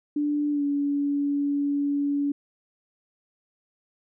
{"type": "tone with pitch glide", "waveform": "sine", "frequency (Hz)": [293.7, 285.2], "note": ["D4", "C#4"], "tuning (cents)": [0, 49], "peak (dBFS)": -22, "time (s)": [0.16, 2.32], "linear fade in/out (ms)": 5, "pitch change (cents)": -51, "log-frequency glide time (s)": [0.51, 0.63], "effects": []}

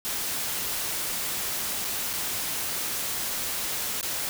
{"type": "noise with dropouts", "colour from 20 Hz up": "white", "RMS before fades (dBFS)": -30, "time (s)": [0.05, 4.29], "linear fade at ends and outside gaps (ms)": 0, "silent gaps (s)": [[1.845, 1.849], [2.131, 2.136], [4.011, 4.029]], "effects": []}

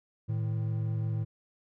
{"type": "tone pair together", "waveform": "triangle", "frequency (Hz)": [110.9, 156.7], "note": ["A2", "D#3"], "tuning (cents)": [14, 13], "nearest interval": "tritone", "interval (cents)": 599, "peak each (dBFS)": [-27, -34], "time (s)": [0.28, 1.25], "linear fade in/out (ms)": 20, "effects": []}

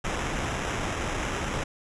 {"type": "noise with sample-and-hold", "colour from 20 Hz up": "pink", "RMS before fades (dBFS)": -30, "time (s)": [0.04, 1.64], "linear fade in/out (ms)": 10, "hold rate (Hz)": 4410, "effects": ["resampled to 22050 Hz"]}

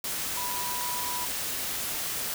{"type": "tone in noise", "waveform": "sine", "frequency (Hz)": 980, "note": "B5", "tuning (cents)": -14, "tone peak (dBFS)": -34, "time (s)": [0.37, 1.25], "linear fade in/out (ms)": 2, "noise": "white", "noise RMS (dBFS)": -32, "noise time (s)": [0.04, 2.34], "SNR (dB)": -5, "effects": []}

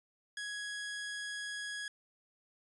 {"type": "tone", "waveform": "sawtooth", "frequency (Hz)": 1666, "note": "G#6", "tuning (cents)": 5, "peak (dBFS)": -35, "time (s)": [0.37, 1.88], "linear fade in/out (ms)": 2, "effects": ["resampled to 24000 Hz"]}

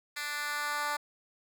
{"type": "tone with high-pass filter sweep", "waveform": "10% pulse", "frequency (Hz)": 293.7, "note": "D4", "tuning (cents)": 0, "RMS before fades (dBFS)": -34, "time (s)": [0.16, 0.97], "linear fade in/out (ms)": 10, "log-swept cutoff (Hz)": [2100, 900], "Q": 1.4, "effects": []}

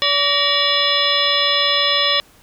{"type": "harmonic tone with a mistuned harmonic", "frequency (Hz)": 574, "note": "D5", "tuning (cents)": -40, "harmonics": [1, 2, 3, 4, 5, 6, 7, 9], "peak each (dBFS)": [-24, -23, -24, -26, -23, -18, -22, -25], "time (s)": [0.02, 2.2], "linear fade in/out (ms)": 0, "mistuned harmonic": 3, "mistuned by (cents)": 140, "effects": ["pink hiss -50 dBFS RMS until 2.42 s"]}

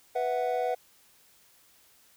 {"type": "chord", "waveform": "triangle", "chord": "B suspended fourth", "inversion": "none", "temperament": "equal", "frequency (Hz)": [493.9, 659.3, 740], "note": ["B4", "E5", "F#5"], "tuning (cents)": [0, 0, 0], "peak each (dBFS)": [-28, -31, -28], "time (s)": [0.15, 0.75], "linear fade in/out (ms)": 10, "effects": ["white hiss -61 dBFS RMS until 2.16 s"]}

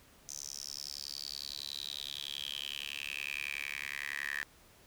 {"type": "tone with high-pass filter sweep", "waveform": "10% pulse", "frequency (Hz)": 70.8, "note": "C#2", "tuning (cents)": 37, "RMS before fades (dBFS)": -41, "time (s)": [0.29, 4.43], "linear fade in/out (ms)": 0, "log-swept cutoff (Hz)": [6100, 1800], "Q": 7.9, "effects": ["pink hiss -61 dBFS RMS until 4.86 s"]}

